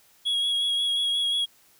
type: tone with vibrato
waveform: triangle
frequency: 3322 Hz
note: G#7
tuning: in tune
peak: -21 dBFS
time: 0.25-1.46 s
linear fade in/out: 20 ms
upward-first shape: sine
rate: 5.6 Hz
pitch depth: 20 cents each way
effects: white hiss -59 dBFS RMS until 1.79 s